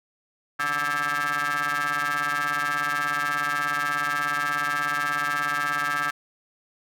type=ring-modulated tone; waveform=30% pulse; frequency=146.83 Hz; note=D3; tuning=in tune; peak=-18 dBFS; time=0.59-6.11 s; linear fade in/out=10 ms; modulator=1460 Hz; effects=none